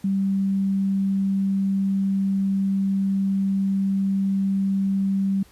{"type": "tone", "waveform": "sine", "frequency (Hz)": 194.8, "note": "G3", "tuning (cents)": -11, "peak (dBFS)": -19, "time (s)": [0.04, 5.43], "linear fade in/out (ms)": 5, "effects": ["pink hiss -54 dBFS RMS until 5.51 s", "resampled to 32000 Hz"]}